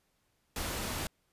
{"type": "noise", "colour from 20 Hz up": "pink", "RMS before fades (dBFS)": -36, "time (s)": [0.56, 1.07], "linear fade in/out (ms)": 2, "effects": ["pink hiss -75 dBFS RMS until 1.32 s", "resampled to 32000 Hz"]}